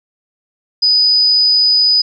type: tone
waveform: sine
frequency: 4978 Hz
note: D#8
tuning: in tune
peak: -8 dBFS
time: 0.82-2.02 s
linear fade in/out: 10 ms
effects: none